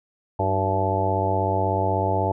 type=harmonic tone with a mistuned harmonic; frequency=96.3 Hz; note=G2; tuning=30 cents flat; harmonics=1 / 2 / 3 / 4 / 5 / 6 / 7 / 8 / 9; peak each=-25 / -34 / -32 / -30 / -30 / -30 / -27 / -36 / -25 dBFS; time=0.39-2.32 s; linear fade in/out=5 ms; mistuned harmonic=3; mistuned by=+71 cents; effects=none